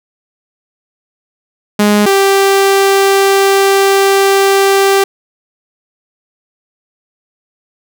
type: tone pair in turn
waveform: sawtooth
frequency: 207.7 / 392.1 Hz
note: G#3 / G4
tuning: 0 / 0 cents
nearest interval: major seventh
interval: 1100 cents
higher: second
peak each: -3 dBFS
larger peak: neither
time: 1.79-2.06 / 2.06-5.04 s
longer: second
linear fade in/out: 5 ms
effects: none